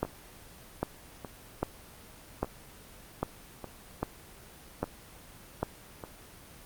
two click trains, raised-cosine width 1 ms, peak -14 / -24 dBFS, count 8 / 6, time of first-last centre 0.03-5.63 / 0.05-6.038 s, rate 1.25 / 0.835 Hz, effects pink hiss -51 dBFS RMS until 6.65 s + Opus 24 kbps

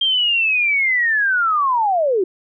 sine linear sweep, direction down, 3200 to 349.2 Hz, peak -14 dBFS, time 0.01-2.24 s, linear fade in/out 5 ms, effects none

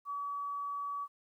sine tone, 1140 Hz, C#6, 48 cents sharp, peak -35 dBFS, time 0.05-1.08 s, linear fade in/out 50 ms, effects 12-bit

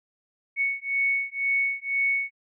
sine beating tone pair, 2217 / 2219 Hz, C#7 / C#7, 0 / +1 cents, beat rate 2 Hz, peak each -26 dBFS, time 0.56-2.31 s, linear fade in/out 50 ms, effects none

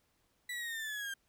35% pulse linear sweep, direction down, 1975.5 to 1583 Hz, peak -36 dBFS, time 0.49-1.14 s, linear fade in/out 5 ms, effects pink hiss -75 dBFS RMS until 1.28 s

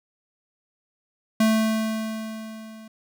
square tone with level ramp, 220 Hz, A3, in tune, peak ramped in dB -16 to -42 dBFS, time 1.4-2.88 s, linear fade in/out 5 ms, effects none

